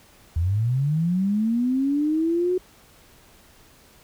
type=linear sweep; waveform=sine; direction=up; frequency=77.78 to 370 Hz; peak=-19 dBFS; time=0.36-2.58 s; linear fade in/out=5 ms; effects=pink hiss -53 dBFS RMS until 4.03 s